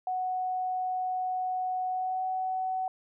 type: tone with pitch glide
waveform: sine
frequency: 740 to 749.9 Hz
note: F#5 to F#5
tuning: 0 to +23 cents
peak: -28 dBFS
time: 0.07-2.88 s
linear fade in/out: 2 ms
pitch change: +23 cents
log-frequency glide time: 1.89-2.26 s
effects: none